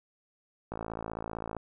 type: click train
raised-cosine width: 1 ms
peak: -22 dBFS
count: 48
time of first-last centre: 0.72-1.567 s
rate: 55.5 Hz
effects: none